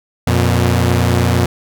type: tone pair together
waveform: sawtooth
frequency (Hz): 89.02 / 120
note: F2 / B2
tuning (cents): +34 / -49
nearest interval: perfect fourth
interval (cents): 517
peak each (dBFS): -10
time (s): 0.27-1.46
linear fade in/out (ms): 5
effects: none